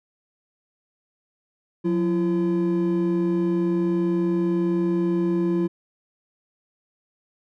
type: tone pair together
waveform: triangle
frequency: 179.79 / 339.4 Hz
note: F#3 / F4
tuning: -49 / -49 cents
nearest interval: major seventh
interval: 1100 cents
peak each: -21 / -19 dBFS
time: 1.84-5.68 s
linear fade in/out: 20 ms
effects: tanh soft clip ceiling -10 dBFS